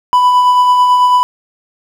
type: tone with tremolo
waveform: triangle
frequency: 993 Hz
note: B5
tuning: 9 cents sharp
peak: -3 dBFS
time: 0.13-1.23 s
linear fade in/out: 0 ms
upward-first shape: sine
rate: 9.1 Hz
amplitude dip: 30%
effects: 7-bit